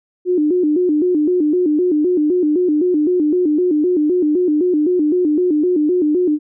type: tone with vibrato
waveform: sine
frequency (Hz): 329.6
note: E4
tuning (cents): 0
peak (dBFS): -12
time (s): 0.25-6.39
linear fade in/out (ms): 50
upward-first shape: square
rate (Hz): 3.9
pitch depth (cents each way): 160
effects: none